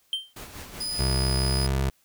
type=tone with exponential decay; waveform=triangle; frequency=3136 Hz; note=G7; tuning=in tune; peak=-20 dBFS; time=0.13-0.33 s; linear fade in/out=1 ms; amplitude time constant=42 ms
type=noise with tremolo; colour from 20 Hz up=pink; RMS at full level=-39 dBFS; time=0.36-1.01 s; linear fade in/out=5 ms; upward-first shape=sine; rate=5.3 Hz; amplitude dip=50%
type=tone; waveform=35% pulse; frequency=4978 Hz; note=D#8; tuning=in tune; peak=-27 dBFS; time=0.8-1.67 s; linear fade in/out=10 ms
type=tone with pitch glide; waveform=25% pulse; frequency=65.41 to 66.98 Hz; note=C2 to C2; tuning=0 to +41 cents; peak=-19 dBFS; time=0.99-1.9 s; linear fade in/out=5 ms; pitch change=+41 cents; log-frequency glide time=1.35-1.71 s
effects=white hiss -65 dBFS RMS until 2.04 s